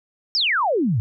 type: exponential sweep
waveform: sine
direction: down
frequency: 5540 to 99.2 Hz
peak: -17 dBFS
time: 0.35-1 s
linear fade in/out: 0 ms
effects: none